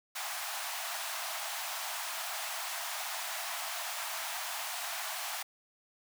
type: high-pass noise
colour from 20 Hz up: pink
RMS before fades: -38 dBFS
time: 0.15-5.43 s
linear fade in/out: 10 ms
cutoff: 640 Hz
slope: 96 dB/octave
effects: none